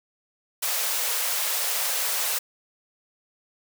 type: high-pass noise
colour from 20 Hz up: white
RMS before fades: -26 dBFS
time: 0.62-2.39 s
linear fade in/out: 10 ms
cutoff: 450 Hz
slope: 96 dB/octave
effects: none